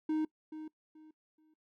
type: tone with echo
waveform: triangle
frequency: 311.1 Hz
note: D#4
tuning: in tune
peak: -27 dBFS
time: 0.09-0.25 s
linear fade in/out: 5 ms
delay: 430 ms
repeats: 3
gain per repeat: -12 dB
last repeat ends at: 1.54 s
effects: noise-tail reverb RT60 0.1 s tail -22 dB re dry